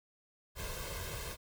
pink noise with comb filter, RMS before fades -41 dBFS, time 0.55-1.37 s, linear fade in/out 50 ms, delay 1.9 ms, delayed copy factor +0.75, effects none

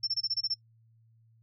sine tone bursts, 5380 Hz, E8, 34 cents sharp, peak -26 dBFS, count 8, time 0.03-0.543 s, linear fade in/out 10 ms, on 44 ms, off 23 ms, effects noise-tail reverb RT60 0.1 s tail -25 dB re dry + added 113 Hz sine -60 dBFS peak until 1.42 s

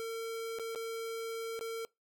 square tone with dropouts, 454.2 Hz, A#4, 45 cents flat, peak -37 dBFS, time 0-1.85 s, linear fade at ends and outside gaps 0 ms, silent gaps 0.587-0.596 / 0.749-0.758 / 1.592-1.61 s, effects noise-tail reverb RT60 0.2 s tail -23 dB re dry

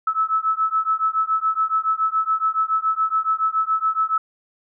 sine beating tone pair, 1300 / 1307.1 Hz, E6 / E6, -24 / -15 cents, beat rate 7.1 Hz, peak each -21 dBFS, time 0.07-4.18 s, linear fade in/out 5 ms, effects none

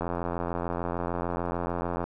click train, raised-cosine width 1 ms, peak -16 dBFS, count 177, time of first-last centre 0.01-2.04 s, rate 86.7 Hz, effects none

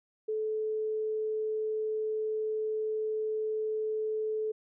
sine tone, 433.6 Hz, A4, 25 cents flat, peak -29 dBFS, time 0.28-4.52 s, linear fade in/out 10 ms, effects none

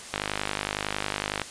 click train, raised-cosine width 0.3 ms, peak -10 dBFS, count 66, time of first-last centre 0.14-1.417 s, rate 50.9 Hz, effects white hiss -41 dBFS RMS until 1.5 s + resampled to 22050 Hz

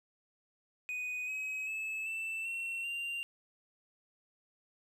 triangle tone with pitch steps, 2489 / 2544 / 2601 / 2658 / 2717 / 2778 Hz, D#7 / D#7 / E7 / E7 / F7 / F7, 0 / +38 / -24 / +14 / -48 / -10 cents, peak -34 dBFS, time 0.89-3.23 s, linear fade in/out 0 ms, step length 390 ms, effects none

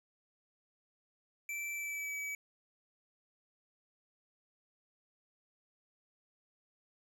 square tone with pitch glide, 2332 to 2285 Hz, D7 to D7, -13 to -48 cents, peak -38 dBFS, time 1.49-2.35 s, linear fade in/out 2 ms, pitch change -35 cents, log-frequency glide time 1.73-2.15 s, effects none

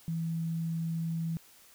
sine tone, 164.4 Hz, E3, 4 cents flat, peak -30 dBFS, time 0.08-1.37 s, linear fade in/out 0 ms, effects white hiss -58 dBFS RMS until 1.74 s

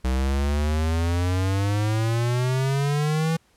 square exponential sweep, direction up, 63 to 164.81 Hz, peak -21 dBFS, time 0.04-3.37 s, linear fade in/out 10 ms, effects pink hiss -62 dBFS RMS until 3.56 s + low-pass 11000 Hz 12 dB/octave

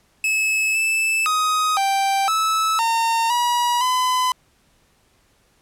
45% pulse tone with pitch steps, 2593 / 2632 / 1255 / 784 / 1304 / 914 / 965 / 1010 Hz, E7 / E7 / D#6 / G5 / E6 / A#5 / B5 / B5, -29 / -3 / +15 / 0 / -19 / -34 / -40 / +39 cents, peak -17 dBFS, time 0.24-4.32 s, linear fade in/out 2 ms, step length 510 ms, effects pink hiss -60 dBFS RMS until 5.61 s + low-pass 12000 Hz 12 dB/octave

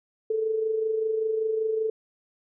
sine tone with amplitude modulation, 440 Hz, A4, in tune, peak -21 dBFS, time 0.3-1.9 s, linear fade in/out 5 ms, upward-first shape sine, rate 25.2 Hz, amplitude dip 50%, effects none

